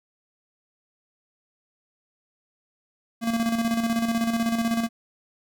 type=tone with tremolo; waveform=square; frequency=229.7 Hz; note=A#3; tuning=25 cents flat; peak=-21 dBFS; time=3.21-4.89 s; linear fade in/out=50 ms; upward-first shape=square; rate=16 Hz; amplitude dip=50%; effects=none